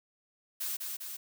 blue noise with echo, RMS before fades -35 dBFS, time 0.6-0.77 s, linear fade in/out 10 ms, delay 200 ms, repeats 2, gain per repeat -3 dB, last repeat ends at 1.17 s, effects none

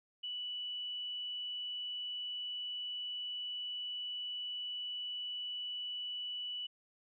sine tone, 2960 Hz, F#7, in tune, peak -38 dBFS, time 0.23-6.67 s, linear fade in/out 10 ms, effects none

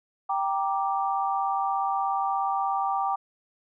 sine chord, G minor, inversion none, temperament just, 784 / 940.8 / 1176 Hz, G5 / Bb5 / D6, 0 / +16 / +2 cents, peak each -26 / -31 / -29 dBFS, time 0.29-3.16 s, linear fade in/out 10 ms, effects none

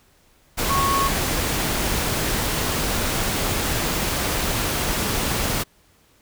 sine tone in noise, 1101 Hz, C#6, 12 cents flat, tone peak -19 dBFS, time 0.69-1.09 s, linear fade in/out 20 ms, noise pink, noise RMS -23 dBFS, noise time 0.57-5.64 s, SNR +1 dB, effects pink hiss -58 dBFS RMS until 6.21 s

